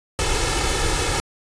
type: noise with comb filter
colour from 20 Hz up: pink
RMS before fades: -21 dBFS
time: 0.19-1.2 s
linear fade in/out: 0 ms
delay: 2.3 ms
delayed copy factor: +0.8
effects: resampled to 22050 Hz